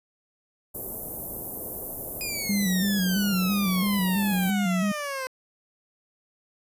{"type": "band-stop noise", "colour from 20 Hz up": "white", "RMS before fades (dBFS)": -30, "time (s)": [0.74, 4.51], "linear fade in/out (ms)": 10, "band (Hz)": [650, 13000], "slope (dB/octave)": 24}
{"type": "exponential sweep", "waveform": "15% pulse", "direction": "down", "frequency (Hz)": [2489, 511], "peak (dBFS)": -23, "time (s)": [2.21, 5.27], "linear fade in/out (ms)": 0}
{"type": "tone with vibrato", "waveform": "sine", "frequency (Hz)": 192.2, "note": "G3", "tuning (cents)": -34, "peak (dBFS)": -22, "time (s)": [2.49, 4.92], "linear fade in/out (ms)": 5, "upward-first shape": "square", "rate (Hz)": 3, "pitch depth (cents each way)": 80}
{"effects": ["resampled to 32000 Hz"]}